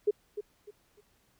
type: tone with echo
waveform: sine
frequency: 415.3 Hz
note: G#4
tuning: in tune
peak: -21 dBFS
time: 0.07-0.11 s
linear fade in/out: 10 ms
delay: 300 ms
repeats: 3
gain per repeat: -11 dB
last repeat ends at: 1.01 s
effects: pink hiss -69 dBFS RMS until 1.39 s